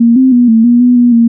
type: tone with pitch steps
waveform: sine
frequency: 233.2 / 260.8 / 243.3 / 224.9 / 240 / 246.3 / 242.1 / 232.2 Hz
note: A#3 / C4 / B3 / A3 / B3 / B3 / B3 / A#3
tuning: +1 / -5 / -26 / +38 / -49 / -5 / -34 / -7 cents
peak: -3 dBFS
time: 0-1.28 s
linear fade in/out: 10 ms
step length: 160 ms
effects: none